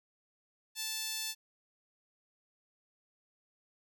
sawtooth tone with high-pass filter, 880 Hz, A5, in tune, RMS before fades -38 dBFS, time 0.75-1.35 s, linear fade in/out 50 ms, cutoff 4000 Hz, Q 1.1, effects none

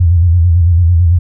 sine tone with vibrato, 85.8 Hz, F2, 30 cents flat, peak -5 dBFS, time 0-1.19 s, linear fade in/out 10 ms, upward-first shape square, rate 9 Hz, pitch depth 71 cents each way, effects none

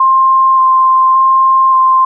sine tone with vibrato, 1052 Hz, C6, 9 cents sharp, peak -5 dBFS, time 0-2.05 s, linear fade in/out 5 ms, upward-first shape square, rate 0.87 Hz, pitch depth 8 cents each way, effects none

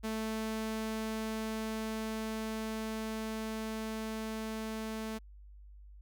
sawtooth tone with level ramp, 220 Hz, A3, in tune, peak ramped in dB -30 to -33 dBFS, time 0.03-5.19 s, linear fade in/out 20 ms, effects added 50 Hz sine -50 dBFS peak until 6.01 s

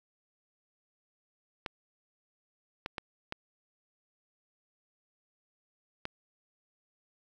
clicks, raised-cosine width 0.3 ms, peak -19 dBFS, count 5, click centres 1.662 / 2.861 / 2.982 / 3.324 / 6.054 s, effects 9-bit

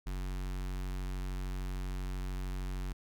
square tone with notch filter, 46.53 Hz, F#1, 10 cents sharp, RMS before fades -37 dBFS, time 0.06-2.93 s, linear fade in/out 10 ms, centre 550 Hz, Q 1.8, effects none

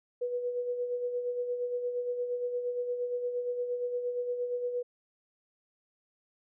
sine tone with tremolo, 489.6 Hz, B4, 15 cents flat, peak -28 dBFS, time 0.21-4.83 s, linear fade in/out 10 ms, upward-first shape sine, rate 8.6 Hz, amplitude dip 50%, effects none

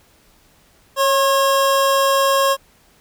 square tone pair together, 549.1 / 1078 Hz, C#5 / C#6, -17 / -49 cents, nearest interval octave, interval 1168 cents, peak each -17 dBFS, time 0.96-2.57 s, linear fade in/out 50 ms, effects pink hiss -54 dBFS RMS until 3 s

